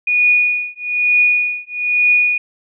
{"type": "tone with tremolo", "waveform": "sine", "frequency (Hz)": 2458, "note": "D#7", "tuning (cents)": -22, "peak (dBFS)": -8, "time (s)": [0.07, 2.38], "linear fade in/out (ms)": 5, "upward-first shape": "triangle", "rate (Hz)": 1.1, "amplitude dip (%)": 100, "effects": []}